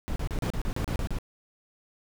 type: noise bursts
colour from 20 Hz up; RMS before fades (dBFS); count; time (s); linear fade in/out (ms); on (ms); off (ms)
brown; -29; 10; 0.08-1.186; 0; 80; 34
effects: none